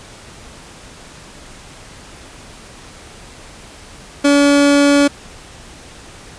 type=tone; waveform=30% pulse; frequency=285.2 Hz; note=C#4; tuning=49 cents sharp; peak=-6 dBFS; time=4.24-5.08 s; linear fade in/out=10 ms; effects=pink hiss -38 dBFS RMS until 6.38 s + resampled to 22050 Hz